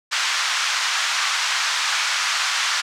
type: band-pass noise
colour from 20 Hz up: pink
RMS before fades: -22 dBFS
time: 0.11-2.82 s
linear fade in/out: 20 ms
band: 1100 to 6700 Hz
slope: 24 dB/octave
effects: none